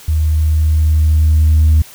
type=tone with level ramp; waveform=sine; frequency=77.78 Hz; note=D#2; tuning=in tune; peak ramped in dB=-10 to -4 dBFS; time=0.08-1.82 s; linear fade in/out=5 ms; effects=tanh soft clip ceiling -4 dBFS + white hiss -38 dBFS RMS until 1.94 s